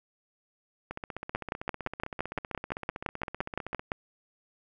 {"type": "two click trains", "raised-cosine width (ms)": 0.5, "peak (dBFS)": [-21, -14], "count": [46, 16], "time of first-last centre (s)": [[0.91, 3.795], [1.35, 3.918]], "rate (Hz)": [15.6, 5.84], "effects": []}